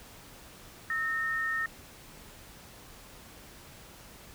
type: tone pair together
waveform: sine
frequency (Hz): 1300 / 1833.2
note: E6 / A#6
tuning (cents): -24 / -29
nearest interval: tritone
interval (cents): 595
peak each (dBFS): -36 / -29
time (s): 0.9-1.66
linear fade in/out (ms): 2
effects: pink hiss -51 dBFS RMS until 4.34 s